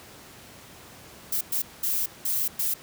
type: noise bursts at uneven times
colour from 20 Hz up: violet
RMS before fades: -26 dBFS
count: 5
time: 1.32-1.41 / 1.52-1.62 / 1.83-2.06 / 2.25-2.48 / 2.59-2.74 s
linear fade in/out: 5 ms
effects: pink hiss -47 dBFS RMS until 2.82 s + high-pass 80 Hz 12 dB/octave